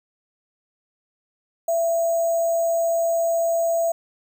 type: tone with sample-and-hold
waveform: sine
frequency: 668 Hz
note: E5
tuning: 23 cents sharp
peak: -18 dBFS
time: 1.68-3.92 s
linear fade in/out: 5 ms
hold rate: 7350 Hz
effects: none